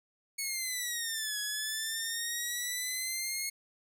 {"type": "exponential two-way sweep", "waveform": "10% pulse", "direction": "down then up", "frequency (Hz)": [2217, 1674, 2173], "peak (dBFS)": -24, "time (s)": [0.38, 3.5], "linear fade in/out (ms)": 10, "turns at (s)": 1.39, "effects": []}